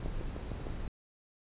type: noise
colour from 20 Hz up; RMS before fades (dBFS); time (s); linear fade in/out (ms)
brown; -38; 0-0.88; 2
type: click train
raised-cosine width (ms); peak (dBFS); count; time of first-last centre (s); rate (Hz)
2; -26; 5; 0.06-0.669; 6.57
effects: resampled to 8000 Hz

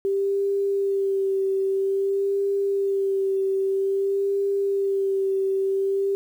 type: tone with vibrato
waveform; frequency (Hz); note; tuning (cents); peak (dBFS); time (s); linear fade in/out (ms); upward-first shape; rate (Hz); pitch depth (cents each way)
sine; 392; G4; 0; -20; 0.05-6.15; 0; sine; 0.51; 24
effects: 9-bit

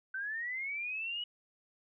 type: linear sweep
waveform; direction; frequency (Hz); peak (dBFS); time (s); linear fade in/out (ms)
sine; up; 1517 to 2936; -35; 0.14-1.24; 5
effects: none

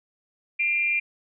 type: tone with amplitude modulation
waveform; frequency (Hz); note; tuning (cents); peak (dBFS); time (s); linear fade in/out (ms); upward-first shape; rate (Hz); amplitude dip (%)
sine; 2385; D7; +26; -18; 0.59-1; 10; sine; 296; 60
effects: none

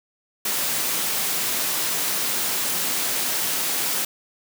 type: high-pass noise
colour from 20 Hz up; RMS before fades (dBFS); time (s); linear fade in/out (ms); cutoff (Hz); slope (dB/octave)
white; -24; 0.45-4.05; 5; 130; 24
effects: none

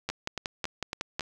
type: two click trains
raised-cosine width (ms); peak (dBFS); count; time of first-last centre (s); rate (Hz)
0.2; -13 / -15; 7 / 5; 0.09-1.195 / 0.1-1.208; 5.43 / 3.61
effects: none

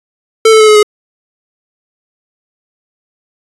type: tone with pitch steps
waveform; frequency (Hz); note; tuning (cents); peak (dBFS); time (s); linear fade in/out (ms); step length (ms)
square; 444.1 / 438 / 432 / 426 / 420.1; A4 / A4 / A4 / G#4 / G#4; +16 / -8 / -32 / +44 / +20; -3; 0.45-0.83; 5; 76
effects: resampled to 24000 Hz

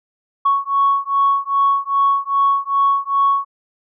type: beating tone pair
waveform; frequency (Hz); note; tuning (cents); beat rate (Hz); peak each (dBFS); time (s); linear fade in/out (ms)
sine; 1108.7 / 1111.2; C#6 / C#6; 0 / +4; 2.5; -16; 0.45-3.45; 10
effects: tanh soft clip ceiling -6 dBFS

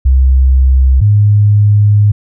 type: tone pair in turn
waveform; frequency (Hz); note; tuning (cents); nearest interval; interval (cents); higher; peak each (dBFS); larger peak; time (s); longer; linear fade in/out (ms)
sine; 65.41 / 103.83; C2 / G#2; 0 / 0; minor sixth; 800; second; -4; neither; 0.05-1.01 / 1.01-2.12; second; 10
effects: none

